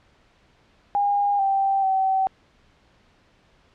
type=tone with pitch steps; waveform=sine; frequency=811 / 782 / 766 Hz; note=G#5 / G5 / G5; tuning=-41 / -4 / -40 cents; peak=-18 dBFS; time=0.95-2.27 s; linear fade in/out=0 ms; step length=440 ms; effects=pink hiss -59 dBFS RMS until 3.74 s + low-pass 4000 Hz 12 dB/octave